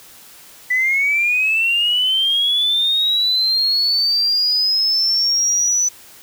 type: linear sweep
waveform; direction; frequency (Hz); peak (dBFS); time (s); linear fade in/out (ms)
sine; up; 1975.5 to 6000; -13; 0.7-5.89; 10
effects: tanh soft clip ceiling -9 dBFS + white hiss -43 dBFS RMS until 6.22 s